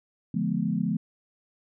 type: chord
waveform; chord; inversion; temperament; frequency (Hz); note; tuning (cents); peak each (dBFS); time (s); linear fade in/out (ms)
sine; D diminished seventh; none; equal with one note detuned; 146.83 / 174.61 / 212.9 / 246.9; D3 / F3 / Ab3 / Cb4; 0 / 0 / +43 / 0; -33 / -28 / -28 / -31; 0.34-0.97; 5
effects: none